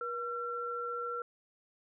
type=tone pair together; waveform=sine; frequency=479.8 / 1357.1 Hz; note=A#4 / E6; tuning=+50 / +50 cents; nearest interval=octave + tritone; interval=1800 cents; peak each=-39 / -36 dBFS; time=0.01-1.22 s; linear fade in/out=2 ms; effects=none